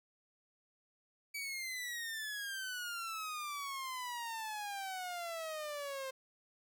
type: exponential sweep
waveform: sawtooth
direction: down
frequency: 2295 to 523.3 Hz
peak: -36 dBFS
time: 1.34-6.11 s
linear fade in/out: 10 ms
effects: none